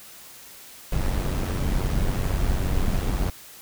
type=noise with amplitude modulation; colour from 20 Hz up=brown; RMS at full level=-21 dBFS; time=0.92-3.3 s; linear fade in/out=5 ms; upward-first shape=sine; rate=93.9 Hz; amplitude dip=55%; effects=white hiss -45 dBFS RMS until 3.61 s